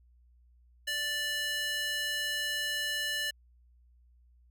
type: tone with high-pass filter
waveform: square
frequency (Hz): 587.3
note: D5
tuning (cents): 0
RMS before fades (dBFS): -33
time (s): 0.87-3.31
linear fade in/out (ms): 10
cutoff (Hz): 2200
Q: 2.3
effects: added 60 Hz sine -59 dBFS peak until 4.5 s